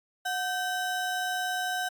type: ring-modulated tone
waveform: square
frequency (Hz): 1141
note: C#6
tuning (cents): +50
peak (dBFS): -26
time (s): 0.25-1.89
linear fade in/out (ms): 10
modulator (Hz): 411
effects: AAC 64 kbps